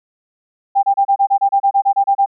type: tone bursts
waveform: sine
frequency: 793 Hz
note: G5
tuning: 20 cents sharp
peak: -9 dBFS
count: 14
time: 0.75-2.261 s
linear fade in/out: 20 ms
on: 81 ms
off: 29 ms
effects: none